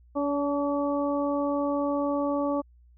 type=harmonic tone with a mistuned harmonic; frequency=285.4 Hz; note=D4; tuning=49 cents flat; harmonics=1 / 2 / 3 / 4; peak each=-27 / -28 / -35 / -34 dBFS; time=0.15-2.62 s; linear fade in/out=20 ms; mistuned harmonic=3; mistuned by=+20 cents; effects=added 60 Hz sine -53 dBFS peak until 2.97 s